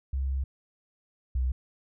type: tone pair in turn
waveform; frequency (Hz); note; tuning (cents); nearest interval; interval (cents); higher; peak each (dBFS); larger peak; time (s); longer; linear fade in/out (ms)
sine; 67 / 63.5; C2 / B1; +42 / +49; minor second; 93; first; -26 / -24; second; 0.13-0.44 / 1.35-1.52; first; 5
effects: none